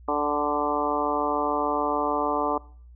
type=harmonic tone with a mistuned harmonic; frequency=146.6 Hz; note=D3; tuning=3 cents flat; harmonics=2 / 3 / 4 / 5 / 6 / 7 / 8; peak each=-30 / -30 / -30 / -30 / -30 / -30 / -30 dBFS; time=0.08-2.58 s; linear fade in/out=5 ms; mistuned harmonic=5; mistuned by=+31 cents; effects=noise-tail reverb RT60 0.5 s tail -22 dB re dry + added 60 Hz sine -45 dBFS peak until 2.95 s